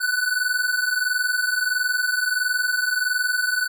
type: tone pair together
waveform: square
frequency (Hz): 1478.5 / 1500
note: F#6 / F#6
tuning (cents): -2 / +23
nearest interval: unison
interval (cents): 25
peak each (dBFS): -25 / -23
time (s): 0-3.68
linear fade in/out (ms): 20
effects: none